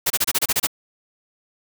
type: noise bursts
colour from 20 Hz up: white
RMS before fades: -19 dBFS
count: 9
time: 0.06-0.671 s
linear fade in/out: 10 ms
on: 43 ms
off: 28 ms
effects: none